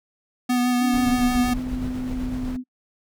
square tone with vibrato, 246.9 Hz, B3, in tune, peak -19 dBFS, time 0.49-1.54 s, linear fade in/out 10 ms, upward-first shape sine, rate 6.3 Hz, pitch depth 16 cents each way
sine tone with pitch glide, 282.8 to 253.4 Hz, C#4 to B3, +35 to +45 cents, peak -26 dBFS, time 0.79-2.64 s, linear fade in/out 50 ms, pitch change -190 cents, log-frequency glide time 0.93-1.21 s
brown noise with tremolo, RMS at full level -30 dBFS, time 0.93-2.57 s, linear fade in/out 10 ms, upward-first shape square, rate 7.9 Hz, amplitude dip 25%
effects noise-tail reverb RT60 0.1 s tail -26 dB re dry

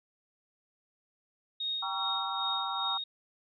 sine tone with tremolo, 3729 Hz, A#7, in tune, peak -30 dBFS, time 1.6-3.04 s, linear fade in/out 5 ms, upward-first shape sine, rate 2.5 Hz, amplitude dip 60%
sine chord, G diminished seventh, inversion none, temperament just, 784 / 940.8 / 1128.9 / 1354.7 Hz, G5 / Bb5 / Db6 / Fb6, 0 / +16 / +31 / +47 cents, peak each -38 dBFS, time 1.82-2.98 s, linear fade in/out 10 ms
effects none

